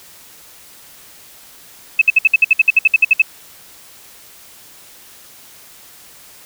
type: tone bursts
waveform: sine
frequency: 2600 Hz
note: E7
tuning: 24 cents flat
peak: -5 dBFS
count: 15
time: 1.99-3.22 s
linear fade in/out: 5 ms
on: 26 ms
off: 60 ms
effects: white hiss -42 dBFS RMS until 6.45 s